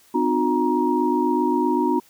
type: tone cluster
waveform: sine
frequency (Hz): 254 / 301.8 / 358.8 / 942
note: B3 / D4 / F4 / A#5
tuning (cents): +49 / +47 / +47 / +18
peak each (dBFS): -23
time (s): 0.14-2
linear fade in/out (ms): 10
effects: white hiss -55 dBFS RMS until 2.09 s